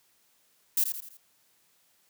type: noise with echo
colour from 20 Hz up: violet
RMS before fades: -24 dBFS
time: 0.77-0.84 s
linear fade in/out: 5 ms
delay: 83 ms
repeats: 4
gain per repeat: -7 dB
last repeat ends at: 1.172 s
effects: white hiss -67 dBFS RMS until 2.09 s + high-pass 80 Hz 12 dB/octave